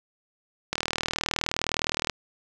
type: click train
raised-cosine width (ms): 0.2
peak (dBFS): -8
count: 55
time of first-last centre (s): 0.73-2.097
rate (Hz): 39.5
effects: none